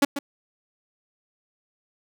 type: tone with echo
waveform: sawtooth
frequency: 282.3 Hz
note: C#4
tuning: 32 cents sharp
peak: -11 dBFS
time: 0.02-0.05 s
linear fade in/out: 5 ms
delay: 140 ms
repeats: 1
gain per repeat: -11 dB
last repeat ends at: 0.19 s
effects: none